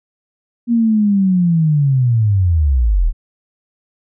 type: linear sweep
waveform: sine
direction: down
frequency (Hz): 239.3 to 33.98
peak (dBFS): -10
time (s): 0.67-3.13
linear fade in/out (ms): 50
effects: none